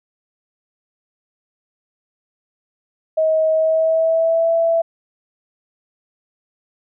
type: tone with pitch glide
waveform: sine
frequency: 634 to 664 Hz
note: D#5 to E5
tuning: +32 to +12 cents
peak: -13 dBFS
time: 3.17-4.82 s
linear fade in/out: 10 ms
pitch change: +80 cents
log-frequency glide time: 3.51-4.52 s
effects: none